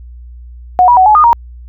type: tone with pitch steps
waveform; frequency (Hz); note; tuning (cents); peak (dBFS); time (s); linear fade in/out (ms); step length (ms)
sine; 730 / 969 / 748 / 851 / 1224 / 940; F#5 / B5 / F#5 / G#5 / D#6 / A#5; -24 / -33 / +19 / +42 / -29 / +14; -3; 0.79-1.33; 0; 90
effects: added 60 Hz sine -29 dBFS peak until 1.68 s